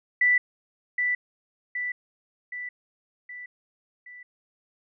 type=tone with echo; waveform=sine; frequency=1975.5 Hz; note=B6; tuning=in tune; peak=-17 dBFS; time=0.21-0.38 s; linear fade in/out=5 ms; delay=770 ms; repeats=5; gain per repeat=-5 dB; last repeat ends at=4.23 s; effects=none